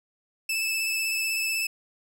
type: tone with vibrato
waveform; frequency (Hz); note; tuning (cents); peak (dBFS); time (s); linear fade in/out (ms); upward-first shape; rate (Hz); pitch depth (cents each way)
sawtooth; 2624; E7; -9; -22; 0.49-1.67; 5; sine; 16; 17
effects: none